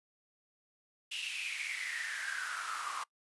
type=noise with high-pass filter sweep; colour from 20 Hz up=pink; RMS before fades=-39 dBFS; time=1.11-3.04 s; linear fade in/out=10 ms; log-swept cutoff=2900 to 1100 Hz; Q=8.6; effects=noise-tail reverb RT60 0.1 s tail -24 dB re dry + resampled to 24000 Hz